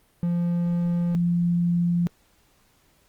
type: tone pair in turn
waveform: triangle / sine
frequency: 173 / 173 Hz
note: F3 / F3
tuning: -16 / -16 cents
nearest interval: unison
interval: 0 cents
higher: neither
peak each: -19 dBFS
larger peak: neither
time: 0.23-1.15 / 1.15-2.07 s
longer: neither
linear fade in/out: 0 ms
effects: pink hiss -62 dBFS RMS until 3.08 s + Opus 32 kbps